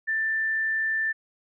sine tone, 1774 Hz, A6, 14 cents sharp, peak -23 dBFS, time 0.07-1.13 s, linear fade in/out 20 ms, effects none

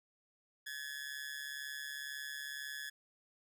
sawtooth tone with amplitude modulation, 1698 Hz, G#6, 38 cents sharp, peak -35 dBFS, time 0.66-2.9 s, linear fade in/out 10 ms, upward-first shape sine, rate 142 Hz, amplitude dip 75%, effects none

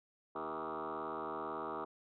sine tone with frequency modulation, 799 Hz, G5, 33 cents sharp, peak -37 dBFS, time 0.35-1.85 s, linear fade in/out 10 ms, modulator 78 Hz, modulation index 6.5, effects tanh soft clip ceiling -34 dBFS

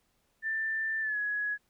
sine tone with pitch glide, 1777 to 1678.2 Hz, A6 to G#6, +17 to +18 cents, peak -29 dBFS, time 0.42-1.58 s, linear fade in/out 50 ms, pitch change -99 cents, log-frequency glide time 1.01-1.18 s, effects pink hiss -73 dBFS RMS until 1.69 s

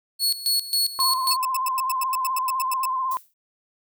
sawtooth tone with tremolo, 4373 Hz, C#8, 24 cents flat, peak -16 dBFS, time 0.19-1.37 s, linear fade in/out 50 ms, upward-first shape square, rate 3.7 Hz, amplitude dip 80%
sine tone with vibrato, 1040 Hz, C6, 11 cents flat, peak -22 dBFS, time 0.99-3.17 s, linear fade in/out 0 ms, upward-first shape sine, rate 16 Hz, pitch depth 46 cents each way
5% pulse tone bursts, 2619 Hz, E7, 12 cents flat, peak -16 dBFS, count 14, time 1.31-2.855 s, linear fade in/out 2 ms, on 24 ms, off 93 ms
violet noise with exponential decay, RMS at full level -32 dBFS, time 3.11-3.34 s, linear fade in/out 5 ms, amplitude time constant 48 ms
effects none

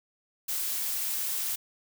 blue noise, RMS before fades -31 dBFS, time 0.48-1.56 s, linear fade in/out 10 ms, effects none

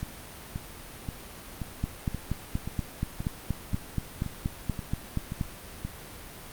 two click trains, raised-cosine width 5 ms, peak -15 / -20 dBFS, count 16 / 12, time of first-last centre 1.84-5.411 / 0.03-5.85 s, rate 4.2 / 1.89 Hz, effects pink hiss -44 dBFS RMS until 6.52 s + Opus 48 kbps

